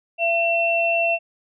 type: tone pair together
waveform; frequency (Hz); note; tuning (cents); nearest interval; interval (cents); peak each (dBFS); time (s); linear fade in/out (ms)
sine; 675 / 2702; E5 / E7; +41 / +42; 2 octaves; 2401; -20; 0.18-1.19; 50
effects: none